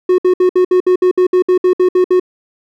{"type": "tone bursts", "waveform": "triangle", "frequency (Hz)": 365.4, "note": "F#4", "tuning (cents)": -22, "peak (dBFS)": -5, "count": 14, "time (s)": [0.09, 2.198], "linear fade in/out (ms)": 5, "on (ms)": 93, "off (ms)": 62, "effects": []}